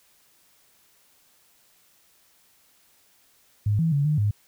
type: tone with pitch steps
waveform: sine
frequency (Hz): 104.1 / 163.4 / 142.3 / 151.4 / 103.7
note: G#2 / E3 / C#3 / D#3 / G#2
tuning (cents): +5 / -15 / +46 / -47 / -2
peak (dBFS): -19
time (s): 3.66-4.31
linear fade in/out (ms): 5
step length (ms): 130
effects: white hiss -61 dBFS RMS until 4.47 s